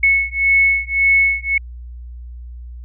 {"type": "beating tone pair", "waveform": "sine", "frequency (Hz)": [2200, 2201.8], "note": ["C#7", "C#7"], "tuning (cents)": [-14, -12], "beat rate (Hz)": 1.8, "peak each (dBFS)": -15, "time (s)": [0.03, 1.58], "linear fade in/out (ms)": 5, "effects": ["added 60 Hz sine -30 dBFS peak until 2.84 s"]}